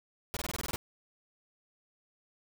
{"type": "noise bursts", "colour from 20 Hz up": "pink", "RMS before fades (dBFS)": -36, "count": 9, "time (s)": [0.34, 0.759], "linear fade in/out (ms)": 0, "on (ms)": 27, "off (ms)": 22, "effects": []}